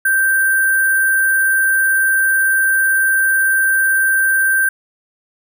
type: tone with sample-and-hold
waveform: sine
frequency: 1566 Hz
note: G6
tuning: 2 cents flat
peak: -11 dBFS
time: 0.05-4.69 s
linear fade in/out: 5 ms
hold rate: 11025 Hz
effects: none